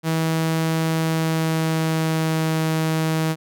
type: tone with pitch glide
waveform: sawtooth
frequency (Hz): 161.5 to 159.37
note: E3 to D#3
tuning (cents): -35 to +42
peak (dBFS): -15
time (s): 0.03-3.36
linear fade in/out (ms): 50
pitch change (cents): -23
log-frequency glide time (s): 0.9-2.63
effects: none